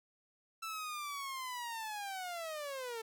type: linear sweep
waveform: sawtooth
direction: down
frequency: 1333 to 440 Hz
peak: -36 dBFS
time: 0.62-3.02 s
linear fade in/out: 10 ms
effects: none